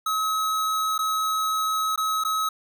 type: tone with dropouts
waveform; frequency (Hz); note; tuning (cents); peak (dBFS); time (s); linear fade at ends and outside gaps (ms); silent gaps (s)
square; 1281; E6; -50; -23; 0.06-2.49; 5; 0.98-0.989 / 1.96-1.976 / 2.238-2.248
effects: none